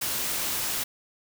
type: noise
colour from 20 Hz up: white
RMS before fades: -29 dBFS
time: 0.01-0.84 s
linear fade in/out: 10 ms
effects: none